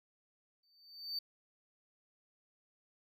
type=tone with exponential growth; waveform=triangle; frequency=4580 Hz; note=D8; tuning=44 cents flat; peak=-33 dBFS; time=0.63-1.19 s; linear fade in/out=5 ms; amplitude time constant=120 ms; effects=none